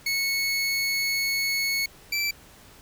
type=tone pair in turn; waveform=25% pulse; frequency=2201 / 2332 Hz; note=C#7 / D7; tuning=-13 / -13 cents; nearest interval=minor second; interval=100 cents; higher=second; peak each=-20 dBFS; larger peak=neither; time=0.06-1.86 / 2.12-2.31 s; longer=first; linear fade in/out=5 ms; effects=pink hiss -51 dBFS RMS until 2.81 s